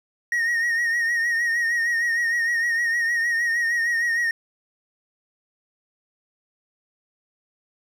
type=tone with vibrato; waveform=triangle; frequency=1870 Hz; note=A#6; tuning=5 cents sharp; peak=-18 dBFS; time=0.32-4.31 s; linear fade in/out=2 ms; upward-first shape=triangle; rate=6.5 Hz; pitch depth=57 cents each way; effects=none